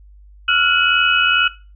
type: tone cluster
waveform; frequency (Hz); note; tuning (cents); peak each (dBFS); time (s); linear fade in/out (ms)
sine; 1373 / 1455 / 2549 / 2946; F6 / F#6 / D#7 / F#7; -30 / -29 / +41 / -8; -18; 0.48-1.48; 5
effects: noise-tail reverb RT60 0.3 s tail -17 dB re dry + added 50 Hz sine -41 dBFS peak until 1.75 s